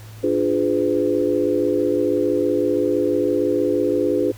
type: chord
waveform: sine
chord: D diminished seventh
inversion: none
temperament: equal with one note detuned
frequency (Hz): 293.7 / 349.2 / 415.3 / 506.6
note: D4 / F4 / Ab4 / Cb5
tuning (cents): 0 / 0 / 0 / +44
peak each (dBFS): -22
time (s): 0.23-4.32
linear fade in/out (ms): 10
effects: added 108 Hz sine -37 dBFS peak until 4.37 s + pink hiss -46 dBFS RMS until 4.37 s